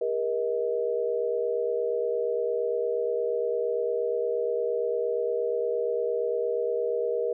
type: tone cluster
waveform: sine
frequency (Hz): 405.3 / 473.9 / 633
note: G#4 / A#4 / D#5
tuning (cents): -42 / +28 / +30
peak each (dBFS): -31 / -26 / -33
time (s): 0.01-7.33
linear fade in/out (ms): 5
effects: none